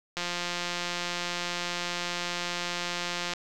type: click train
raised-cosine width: 0.2 ms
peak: -14 dBFS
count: 555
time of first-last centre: 0.17-3.336 s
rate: 175 Hz
effects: 9-bit